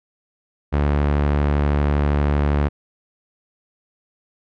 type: tone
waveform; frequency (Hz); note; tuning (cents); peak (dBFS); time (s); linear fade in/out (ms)
sawtooth; 72.6; D2; -19; -12; 0.72-2.69; 20
effects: low-pass 2000 Hz 12 dB/octave